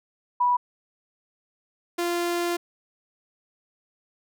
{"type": "tone pair in turn", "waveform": ["sine", "sawtooth"], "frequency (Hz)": [980, 346.5], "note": ["B5", "F4"], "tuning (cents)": [-14, -14], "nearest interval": "octave + tritone", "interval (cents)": 1800, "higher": "first", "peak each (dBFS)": [-18, -20], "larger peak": "first", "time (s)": [[0.4, 0.57], [1.98, 2.57]], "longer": "second", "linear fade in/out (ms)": 10, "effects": []}